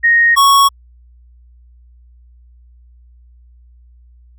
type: tone pair in turn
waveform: sine / square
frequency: 1865 / 1108.9 Hz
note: A#6 / C#6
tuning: 0 / 0 cents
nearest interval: major sixth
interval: 900 cents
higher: first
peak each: -7 dBFS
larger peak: neither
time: 0.03-0.36 / 0.36-0.69 s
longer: neither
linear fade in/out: 20 ms
effects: added 60 Hz sine -42 dBFS peak until 4.38 s